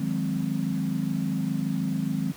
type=chord; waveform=sine; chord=Ab dominant seventh; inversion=second; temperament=equal with one note detuned; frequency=155.56 / 180.67 / 207.7 / 261.6 Hz; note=Eb3 / Gb3 / Ab3 / C4; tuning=0 / -41 / 0 / 0 cents; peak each=-30 dBFS; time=0-2.32 s; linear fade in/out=5 ms; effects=pink hiss -46 dBFS RMS until 2.36 s + high-pass 80 Hz 12 dB/octave